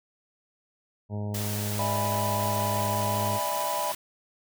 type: harmonic tone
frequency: 103.83 Hz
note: G#2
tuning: in tune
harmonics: 1 / 2 / 3 / 4 / 5 / 6 / 7 / 8 / 9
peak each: -30 / -35 / -47 / -42 / -48 / -43 / -51 / -49 / -50 dBFS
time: 1.09-3.4 s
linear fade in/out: 50 ms
type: high-pass noise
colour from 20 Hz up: white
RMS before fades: -35 dBFS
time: 1.34-3.95 s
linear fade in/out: 5 ms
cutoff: 120 Hz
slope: 12 dB/octave
type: chord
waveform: triangle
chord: E dominant seventh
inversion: third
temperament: just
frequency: 593.3 / 659.3 / 824.1 / 988.9 Hz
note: D5 / E5 / G#5 / B5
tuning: +18 / 0 / -14 / +2 cents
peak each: -32 / -33 / -32 / -28 dBFS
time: 1.79-3.92 s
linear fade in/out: 2 ms
effects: none